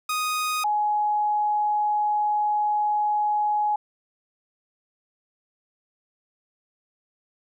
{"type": "tone pair in turn", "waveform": ["sawtooth", "sine"], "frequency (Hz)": [1244.5, 839.2], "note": ["D#6", "G#5"], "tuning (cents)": [0, 18], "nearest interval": "perfect fifth", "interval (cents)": 682, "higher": "first", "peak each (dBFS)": -20, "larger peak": "neither", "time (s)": [[0.09, 0.64], [0.64, 3.76]], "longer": "second", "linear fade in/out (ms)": 5, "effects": []}